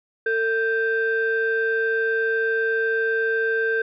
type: tone pair together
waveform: sine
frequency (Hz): 450 / 1568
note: A4 / G6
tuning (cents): +39 / 0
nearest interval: octave + minor seventh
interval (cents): 2161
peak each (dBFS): -21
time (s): 0.26-3.82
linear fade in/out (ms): 5
effects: tanh soft clip ceiling -14 dBFS